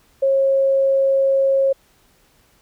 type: tone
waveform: sine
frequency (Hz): 542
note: C#5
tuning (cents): -39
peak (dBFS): -13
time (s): 0.22-1.73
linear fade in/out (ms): 10
effects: pink hiss -57 dBFS RMS until 2.61 s